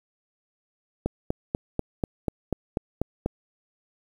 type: click train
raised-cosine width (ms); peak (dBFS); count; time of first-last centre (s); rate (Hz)
2; -11; 10; 1.06-3.26; 4.09
effects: 8-bit

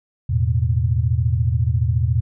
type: chord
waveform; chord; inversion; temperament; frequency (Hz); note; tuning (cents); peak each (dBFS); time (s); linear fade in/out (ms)
sine; E suspended fourth; none; equal with one note detuned; 82.41 / 109.18 / 123.47; E2 / A2 / B2; 0 / -13 / 0; -20; 0.29-2.21; 10
effects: none

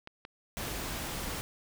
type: clicks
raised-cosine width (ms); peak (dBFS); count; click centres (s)
0.3; -27; 2; 0.074 / 0.251
type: noise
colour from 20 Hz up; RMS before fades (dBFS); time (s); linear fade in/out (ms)
pink; -37; 0.57-1.41; 0
effects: none

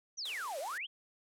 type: exponential two-way sweep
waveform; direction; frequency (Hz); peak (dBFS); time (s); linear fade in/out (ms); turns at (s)
sine; down then up; 6300 to 516 to 3373; -37; 0.17-0.87; 20; 0.59
type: high-pass noise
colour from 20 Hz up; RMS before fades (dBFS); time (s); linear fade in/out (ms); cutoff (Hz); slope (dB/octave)
white; -47; 0.25-0.78; 5; 350; 24
effects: low-pass 11000 Hz 12 dB/octave

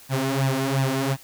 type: tone with flanger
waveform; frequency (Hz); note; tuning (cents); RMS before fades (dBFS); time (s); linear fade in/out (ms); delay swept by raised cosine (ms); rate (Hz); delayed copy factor
sawtooth; 134.5; C3; +48; -23; 0.09-1.17; 50; 1.1 to 4.7; 2.8; +0.8
effects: white hiss -48 dBFS RMS until 1.23 s

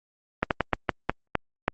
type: slowing click train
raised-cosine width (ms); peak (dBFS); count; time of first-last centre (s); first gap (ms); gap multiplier
0.5; -6; 8; 0.43-1.681; 78; 1.27
effects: Opus 24 kbps

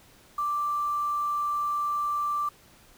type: tone with quantisation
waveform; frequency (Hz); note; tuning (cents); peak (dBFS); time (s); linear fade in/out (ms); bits
sine; 1174.7; D6; 0; -25; 0.38-2.49; 5; 8
effects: pink hiss -56 dBFS RMS until 2.97 s

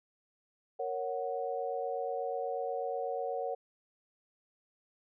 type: chord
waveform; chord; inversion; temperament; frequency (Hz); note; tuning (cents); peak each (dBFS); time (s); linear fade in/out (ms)
sine; F# major; first; equal; 466.2 / 554.4 / 740; A#4 / C#5 / F#5; 0 / 0 / 0; -37 / -37 / -37; 0.79-3.55; 10
effects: none

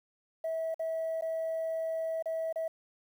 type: tone with dropouts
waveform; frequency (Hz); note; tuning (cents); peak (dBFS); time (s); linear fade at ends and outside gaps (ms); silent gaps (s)
sine; 649; E5; -27; -29; 0.44-2.68; 5; 0.744-0.794 / 1.211-1.221 / 2.225-2.257 / 2.527-2.558
effects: tanh soft clip ceiling -28 dBFS + 10-bit

